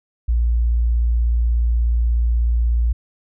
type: tone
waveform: sine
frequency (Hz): 58.27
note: A#1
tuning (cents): 0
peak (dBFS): -14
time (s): 0.28-2.93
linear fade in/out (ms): 10
effects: none